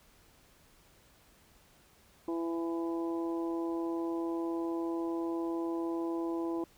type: harmonic tone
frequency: 167 Hz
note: E3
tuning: 23 cents sharp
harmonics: 2 / 3 / 4 / 5 / 6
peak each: -32 / -44 / -45 / -47 / -45 dBFS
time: 2.28-6.64 s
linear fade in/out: 2 ms
effects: pink hiss -63 dBFS RMS until 6.77 s